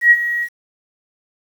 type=tone with ADSR envelope; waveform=sine; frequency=1904 Hz; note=A#6; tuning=36 cents sharp; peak=-4 dBFS; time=0.01-0.49 s; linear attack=99 ms; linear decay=47 ms; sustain=-13 dB; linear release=65 ms; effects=7-bit